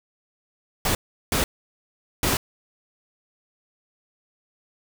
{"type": "noise bursts at uneven times", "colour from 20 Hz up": "pink", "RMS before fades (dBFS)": -22, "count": 3, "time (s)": [[0.85, 0.95], [1.32, 1.44], [2.23, 2.37]], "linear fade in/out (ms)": 2, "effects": []}